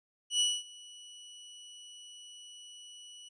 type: tone with ADSR envelope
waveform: sawtooth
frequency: 2945 Hz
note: F#7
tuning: 9 cents flat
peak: -21 dBFS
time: 0.3-3.29 s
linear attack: 100 ms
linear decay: 230 ms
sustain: -24 dB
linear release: 11 ms
effects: resampled to 22050 Hz